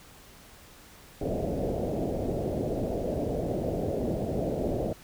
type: low-pass noise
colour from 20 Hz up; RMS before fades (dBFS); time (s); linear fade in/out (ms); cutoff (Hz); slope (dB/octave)
white; -30; 1.21-4.93; 5; 650; 48
effects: pink hiss -52 dBFS RMS until 5.03 s